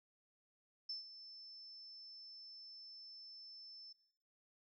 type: tone with ADSR envelope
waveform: sine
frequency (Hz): 5290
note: E8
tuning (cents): +5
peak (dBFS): -40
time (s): 0.89-3.93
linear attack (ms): 6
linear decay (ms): 130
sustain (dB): -12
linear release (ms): 9
effects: noise-tail reverb RT60 0.9 s tail -21 dB re dry